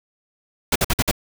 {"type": "noise bursts", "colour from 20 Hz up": "pink", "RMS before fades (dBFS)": -18, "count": 5, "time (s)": [0.72, 1.113], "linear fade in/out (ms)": 5, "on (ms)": 37, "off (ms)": 52, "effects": []}